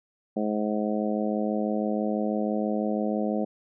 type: harmonic tone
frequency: 106.1 Hz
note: G#2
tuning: 38 cents sharp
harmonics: 2 / 3 / 4 / 5 / 6 / 7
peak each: -27 / -32 / -34 / -32 / -34 / -36 dBFS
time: 0.36-3.45 s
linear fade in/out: 10 ms
effects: none